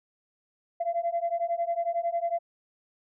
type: beating tone pair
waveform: sine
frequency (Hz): 677 / 688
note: E5 / F5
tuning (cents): +46 / -26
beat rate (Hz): 11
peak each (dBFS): -28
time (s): 0.8-2.39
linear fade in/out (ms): 10
effects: tanh soft clip ceiling -20 dBFS